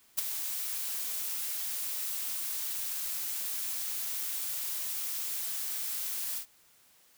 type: noise with ADSR envelope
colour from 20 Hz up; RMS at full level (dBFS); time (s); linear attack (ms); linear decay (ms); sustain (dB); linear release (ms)
blue; -26; 0.17-6.46; 18; 13; -9; 92
effects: white hiss -63 dBFS RMS until 7.17 s